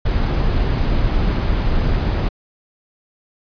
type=noise; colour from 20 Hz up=brown; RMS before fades=-17 dBFS; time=0.05-2.29 s; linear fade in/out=10 ms; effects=resampled to 11025 Hz